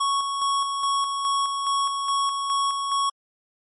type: tone with tremolo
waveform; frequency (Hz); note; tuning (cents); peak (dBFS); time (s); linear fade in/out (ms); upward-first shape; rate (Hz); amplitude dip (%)
square; 1108.7; C#6; 0; -21; 0-3.1; 10; square; 2.4; 40
effects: MP3 48 kbps